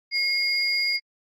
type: tone pair together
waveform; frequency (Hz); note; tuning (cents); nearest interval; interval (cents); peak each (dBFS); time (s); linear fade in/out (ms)
sine; 2159 / 4843; C#7 / D#8; -46 / -48; octave + major second; 1398; -23; 0.11-1; 50
effects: tanh soft clip ceiling -15 dBFS + AAC 48 kbps